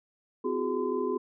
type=tone cluster; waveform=sine; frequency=255.3 / 338.7 / 371.9 / 417.5 / 1023 Hz; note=C4 / E4 / F#4 / G#4 / C6; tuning=-42 / +47 / +9 / +9 / -39 cents; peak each=-34 / -38 / -31 / -31 / -37 dBFS; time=0.44-1.18 s; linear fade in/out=10 ms; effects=none